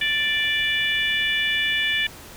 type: harmonic tone with a mistuned harmonic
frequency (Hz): 587.3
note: D5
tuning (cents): 0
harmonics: 3 / 4 / 5 / 6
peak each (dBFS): -24 / -25 / -26 / -27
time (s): 0.01-2.07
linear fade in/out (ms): 5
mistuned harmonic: 6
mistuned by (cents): -27
effects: pink hiss -42 dBFS RMS until 2.36 s